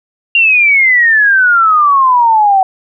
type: exponential sweep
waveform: sine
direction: down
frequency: 2794 to 750 Hz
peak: -5 dBFS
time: 0.35-2.63 s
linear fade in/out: 2 ms
effects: none